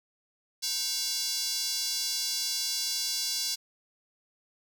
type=tone with high-pass filter; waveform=square; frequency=311.1 Hz; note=D#4; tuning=in tune; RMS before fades=-31 dBFS; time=0.62-3.56 s; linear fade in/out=20 ms; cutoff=4800 Hz; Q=2.9; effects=10-bit